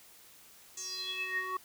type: tone with band-pass filter sweep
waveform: square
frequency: 373.3 Hz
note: F#4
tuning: 15 cents sharp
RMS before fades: -37 dBFS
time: 0.77-1.57 s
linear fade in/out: 5 ms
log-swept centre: 6900 to 1200 Hz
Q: 8.4
effects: white hiss -57 dBFS RMS until 1.64 s